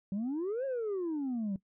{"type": "exponential two-way sweep", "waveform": "sine", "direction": "up then down", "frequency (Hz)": [187.3, 554.4, 187.3], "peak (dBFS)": -29, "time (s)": [0.12, 1.56], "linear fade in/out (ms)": 2, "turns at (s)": 0.65, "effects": ["noise-tail reverb RT60 0.1 s tail -20 dB re dry", "tanh soft clip ceiling -30 dBFS"]}